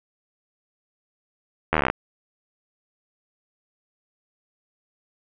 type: slowing click train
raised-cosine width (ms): 0.5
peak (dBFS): -4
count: 13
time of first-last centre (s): 1.73-1.9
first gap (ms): 12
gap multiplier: 1.03
effects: resampled to 8000 Hz + 7-bit

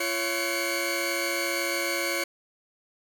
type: tone cluster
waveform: sawtooth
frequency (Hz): 341.5 / 556 / 1510 / 2136 / 2262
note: F4 / C#5 / F#6 / C7 / C#7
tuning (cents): -39 / +5 / +35 / +35 / +34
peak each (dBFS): -29 / -28 / -32 / -30 / -28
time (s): 0-2.24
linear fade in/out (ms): 5
effects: none

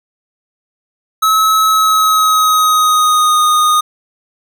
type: tone with pitch glide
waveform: square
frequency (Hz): 1291 to 1234.1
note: E6 to D#6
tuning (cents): -37 to -15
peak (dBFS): -9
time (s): 1.22-3.81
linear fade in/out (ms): 10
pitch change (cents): -78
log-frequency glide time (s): 1.65-3.43
effects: none

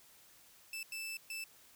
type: tone bursts at uneven times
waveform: sawtooth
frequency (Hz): 2641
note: E7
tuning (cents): +3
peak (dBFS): -37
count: 3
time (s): 0.73-0.83 / 0.92-1.17 / 1.3-1.44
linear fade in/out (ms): 2
effects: white hiss -62 dBFS RMS until 1.75 s

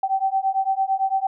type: beating tone pair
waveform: sine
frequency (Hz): 768 / 776.9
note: G5 / G5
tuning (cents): -36 / -16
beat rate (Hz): 8.9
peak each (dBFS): -22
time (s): 0.03-1.27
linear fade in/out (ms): 5
effects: none

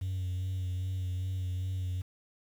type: tone with vibrato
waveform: triangle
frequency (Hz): 92.5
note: F#2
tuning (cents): 0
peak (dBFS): -28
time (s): 0.01-2.02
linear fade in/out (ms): 10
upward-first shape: sine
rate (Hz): 2.5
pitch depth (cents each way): 31
effects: tanh soft clip ceiling -26 dBFS + 9-bit

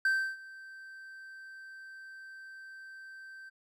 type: tone with ADSR envelope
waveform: triangle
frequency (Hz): 1557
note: G6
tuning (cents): -12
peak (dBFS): -22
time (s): 0.05-3.5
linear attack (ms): 3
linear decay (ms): 310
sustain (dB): -22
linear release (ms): 17
effects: none

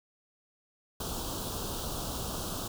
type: band-stop noise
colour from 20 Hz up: pink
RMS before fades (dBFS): -36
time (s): 1-2.68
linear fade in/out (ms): 5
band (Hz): 1400 to 3000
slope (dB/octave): 48
effects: none

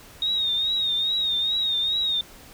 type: tone with vibrato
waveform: sine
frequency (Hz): 3729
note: A#7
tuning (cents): 0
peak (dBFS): -21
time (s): 0.22-2.21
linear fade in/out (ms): 2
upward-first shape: triangle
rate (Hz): 2.4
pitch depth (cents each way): 80
effects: pink hiss -47 dBFS RMS until 2.53 s

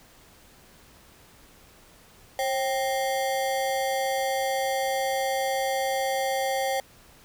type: ring-modulated tone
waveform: square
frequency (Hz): 660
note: E5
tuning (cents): +2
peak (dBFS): -22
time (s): 2.39-6.8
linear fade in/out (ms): 0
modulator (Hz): 122
effects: pink hiss -54 dBFS RMS until 7.24 s

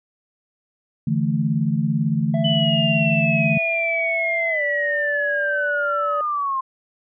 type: chord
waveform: sine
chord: D suspended second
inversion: none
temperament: equal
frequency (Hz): 146.83 / 164.81 / 220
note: D3 / E3 / A3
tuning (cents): 0 / 0 / 0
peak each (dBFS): -22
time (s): 1.07-3.58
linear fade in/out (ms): 5
type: tone with pitch glide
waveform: triangle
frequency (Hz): 664 to 581.4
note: E5 to D5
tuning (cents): +12 to -18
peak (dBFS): -22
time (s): 2.34-6.21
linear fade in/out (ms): 2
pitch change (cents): -230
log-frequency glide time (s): 4.49-4.63
type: linear sweep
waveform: sine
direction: down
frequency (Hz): 3001 to 1046.5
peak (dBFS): -20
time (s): 2.44-6.61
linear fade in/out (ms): 10
effects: resampled to 8000 Hz

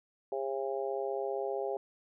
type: harmonic tone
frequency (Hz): 135.2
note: C#3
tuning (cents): -43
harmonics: 3 / 4 / 5 / 6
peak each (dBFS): -35 / -37 / -39 / -41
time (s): 0.32-1.77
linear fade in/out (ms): 2
effects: none

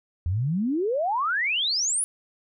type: exponential sweep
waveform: sine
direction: up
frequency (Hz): 80.8 to 10550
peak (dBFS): -22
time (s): 0.26-2.04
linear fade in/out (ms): 0
effects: none

